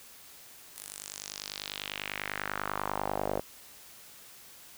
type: tone with band-pass filter sweep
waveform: sawtooth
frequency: 50.1 Hz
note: G1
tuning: 38 cents sharp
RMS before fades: -37 dBFS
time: 0.75-3.41 s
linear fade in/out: 20 ms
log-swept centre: 11000 to 560 Hz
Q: 2.4
effects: white hiss -52 dBFS RMS until 4.77 s